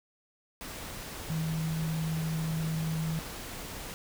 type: tone in noise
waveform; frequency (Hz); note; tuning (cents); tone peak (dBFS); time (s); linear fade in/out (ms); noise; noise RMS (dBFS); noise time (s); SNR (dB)
sine; 159.9; D#3; +48; -29; 1.3-3.19; 0; pink; -41; 0.61-3.94; +9
effects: none